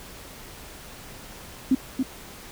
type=tone with echo; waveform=sine; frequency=261.6 Hz; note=C4; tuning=in tune; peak=-15 dBFS; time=1.71-1.75 s; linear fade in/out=5 ms; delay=280 ms; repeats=1; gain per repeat=-5 dB; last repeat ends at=2.03 s; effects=pink hiss -43 dBFS RMS until 2.51 s